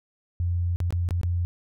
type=tone with dropouts; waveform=sine; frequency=87.31 Hz; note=F2; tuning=in tune; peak=-22 dBFS; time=0.4-1.45 s; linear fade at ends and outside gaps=0 ms; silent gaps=0.76-0.803 / 0.906-0.925 / 1.089-1.108 / 1.213-1.233 s; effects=none